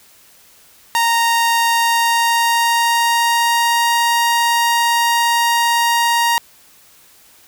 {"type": "tone with pitch glide", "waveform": "sawtooth", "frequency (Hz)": [929, 937.6], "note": ["A#5", "A#5"], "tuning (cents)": [-6, 10], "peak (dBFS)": -9, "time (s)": [0.95, 6.38], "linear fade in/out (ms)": 0, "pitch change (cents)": 16, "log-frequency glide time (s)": [1.63, 3.93], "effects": ["white hiss -48 dBFS RMS until 7.47 s"]}